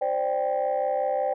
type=chord; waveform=sine; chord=C suspended second; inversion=none; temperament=just; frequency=523.3 / 588.7 / 784.9 Hz; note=C5 / D5 / G5; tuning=0 / +4 / +2 cents; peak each=-26 / -26 / -26 dBFS; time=0.01-1.34 s; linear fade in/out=10 ms; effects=tanh soft clip ceiling -17 dBFS